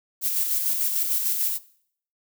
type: noise with tremolo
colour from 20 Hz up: violet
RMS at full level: -23 dBFS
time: 0.21-1.59 s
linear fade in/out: 50 ms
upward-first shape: square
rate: 6.7 Hz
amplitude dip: 35%
effects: noise-tail reverb RT60 0.6 s tail -19 dB re dry